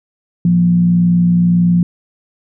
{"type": "tone with frequency modulation", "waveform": "sine", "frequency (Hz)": 174.61, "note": "F3", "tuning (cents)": 0, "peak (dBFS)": -8, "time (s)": [0.45, 1.83], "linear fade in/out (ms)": 2, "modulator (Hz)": 61.7, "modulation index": 0.34, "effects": []}